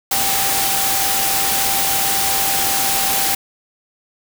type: tone in noise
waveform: sine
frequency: 784 Hz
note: G5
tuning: in tune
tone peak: -24 dBFS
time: 0.11-3.35 s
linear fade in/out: 5 ms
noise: white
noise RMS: -18 dBFS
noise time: 0.11-3.35 s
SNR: -9 dB
effects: none